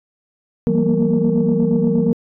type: tone cluster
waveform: sine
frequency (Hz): 166.6 / 192.3 / 228.9 / 237.3 / 462.2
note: E3 / G3 / A#3 / A#3 / A#4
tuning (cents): +19 / -33 / -31 / +31 / -15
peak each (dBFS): -19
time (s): 0.67-2.13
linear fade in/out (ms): 0
effects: tanh soft clip ceiling -6 dBFS